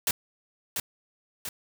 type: noise with echo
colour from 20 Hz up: white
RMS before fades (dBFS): -25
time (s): 0.07-0.11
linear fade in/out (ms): 2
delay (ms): 690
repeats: 2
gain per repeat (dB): -5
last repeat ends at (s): 1.49
effects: none